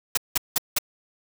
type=noise bursts; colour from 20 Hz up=white; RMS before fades=-21 dBFS; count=4; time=0.15-0.786 s; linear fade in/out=5 ms; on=24 ms; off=180 ms; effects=none